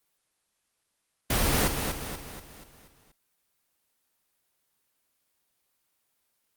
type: noise with echo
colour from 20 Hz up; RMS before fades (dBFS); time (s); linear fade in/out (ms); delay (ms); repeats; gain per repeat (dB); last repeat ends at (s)
pink; -24; 1.3-1.68; 5; 240; 6; -6; 3.12
effects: white hiss -75 dBFS RMS until 6.56 s + Opus 24 kbps